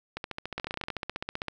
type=two click trains; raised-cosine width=0.3 ms; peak=-16 / -18 dBFS; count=15 / 11; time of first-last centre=0.58-1.483 / 0.17-0.884 s; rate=15.5 / 14 Hz; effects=none